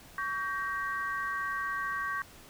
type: chord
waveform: sine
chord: G diminished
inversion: second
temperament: just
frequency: 1128.9 / 1568 / 1881.6 Hz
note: Db6 / G6 / Bb6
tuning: +31 / 0 / +16 cents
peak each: -34 / -35 / -38 dBFS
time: 0.18-2.22 s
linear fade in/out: 2 ms
effects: pink hiss -53 dBFS RMS until 2.49 s